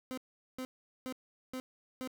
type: tone bursts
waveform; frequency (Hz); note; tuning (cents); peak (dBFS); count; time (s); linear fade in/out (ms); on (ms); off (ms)
30% pulse; 257.7; C4; -26; -35; 5; 0.11-2.075; 0; 65; 410
effects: none